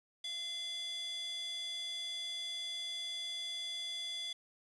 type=tone with high-pass filter; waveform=square; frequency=686 Hz; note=F5; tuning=31 cents flat; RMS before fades=-41 dBFS; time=0.24-4.33 s; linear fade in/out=5 ms; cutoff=3200 Hz; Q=5.4; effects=resampled to 24000 Hz + 10-bit